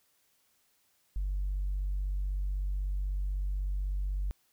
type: tone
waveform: sine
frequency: 48.06 Hz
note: G1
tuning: 34 cents flat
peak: -28 dBFS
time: 1.16-4.31 s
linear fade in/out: 0 ms
effects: tanh soft clip ceiling -26 dBFS + white hiss -71 dBFS RMS until 4.52 s